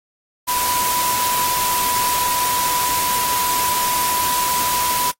sine tone in noise, 987.8 Hz, B5, in tune, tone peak -20 dBFS, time 0.47-5.12 s, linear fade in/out 20 ms, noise white, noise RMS -22 dBFS, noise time 0.47-5.12 s, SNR -1 dB, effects noise-tail reverb RT60 0.1 s tail -24 dB re dry + AAC 48 kbps

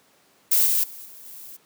violet noise with level steps, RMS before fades -18 / -21 / -40 / -44 / -41 dBFS, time 0.51-1.57 s, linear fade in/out 10 ms, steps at 0.66 / 0.83 / 1.05 / 1.25 s, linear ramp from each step 10 ms, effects pink hiss -59 dBFS RMS until 1.65 s + high-pass 200 Hz 12 dB/octave

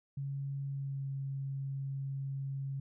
sine tone with pitch glide, 138.59 to 136.68 Hz, C#3 to C#3, 0 to -24 cents, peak -35 dBFS, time 0.17-2.8 s, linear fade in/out 5 ms, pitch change -24 cents, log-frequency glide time 0.66-1.09 s, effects none

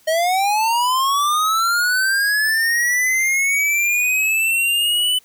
square linear sweep, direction up, 622.3 to 3010 Hz, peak -16 dBFS, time 0.07-5.19 s, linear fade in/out 10 ms, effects white hiss -54 dBFS RMS until 5.24 s

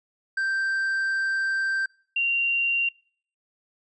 triangle / sine tone pair in turn, 1568 / 2765 Hz, G6 / F7, 0 / -18 cents, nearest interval minor seventh, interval 982 cents, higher second, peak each -21 dBFS, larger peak neither, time 0.37-1.86 / 2.16-2.89 s, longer first, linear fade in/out 5 ms, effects noise-tail reverb RT60 0.5 s tail -25 dB re dry + resampled to 22050 Hz

